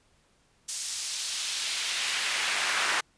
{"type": "noise with high-pass filter sweep", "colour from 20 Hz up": "brown", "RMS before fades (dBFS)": -30, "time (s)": [0.68, 3.01], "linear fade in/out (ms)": 10, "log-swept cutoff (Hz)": [6500, 1400], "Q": 1.1, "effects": ["pink hiss -66 dBFS RMS until 3.17 s", "resampled to 22050 Hz"]}